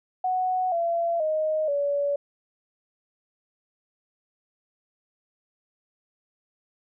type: tone with pitch steps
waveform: sine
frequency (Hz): 740 / 678.6 / 622.3 / 570.6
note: F#5 / F5 / D#5 / C#5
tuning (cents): 0 / -50 / 0 / +50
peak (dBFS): -22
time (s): 0.24-2.16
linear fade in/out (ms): 5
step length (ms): 480
effects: none